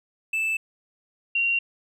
triangle / sine tone pair in turn, 2637 / 2756 Hz, E7 / F7, 0 / -24 cents, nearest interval minor second, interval 76 cents, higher second, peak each -21 / -20 dBFS, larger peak second, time 0.33-0.57 / 1.35-1.59 s, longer neither, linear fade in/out 5 ms, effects none

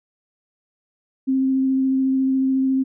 sine tone with vibrato, 264.8 Hz, C4, 21 cents sharp, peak -16 dBFS, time 1.27-2.84 s, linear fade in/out 20 ms, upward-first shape sine, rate 14 Hz, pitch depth 10 cents each way, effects none

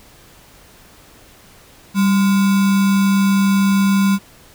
sine tone with sample-and-hold, 196 Hz, G3, in tune, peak -11 dBFS, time 1.94-4.19 s, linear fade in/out 50 ms, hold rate 1225 Hz, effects pink hiss -46 dBFS RMS until 4.54 s

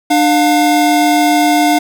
square tone pair together, 298.8 / 710.7 Hz, D4 / F5, +30 / +30 cents, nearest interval octave + minor third, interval 1500 cents, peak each -12 dBFS, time 0.1-1.79 s, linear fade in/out 10 ms, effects none

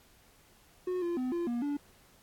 triangle tone with pitch steps, 364.2 / 345 / 254 / 344.2 / 238.4 / 288.4 Hz, F#4 / F4 / B3 / F4 / A#3 / D4, -27 / -21 / +49 / -25 / +39 / -31 cents, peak -28 dBFS, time 0.87-1.77 s, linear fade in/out 5 ms, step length 150 ms, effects pink hiss -62 dBFS RMS until 2.22 s + AAC 64 kbps

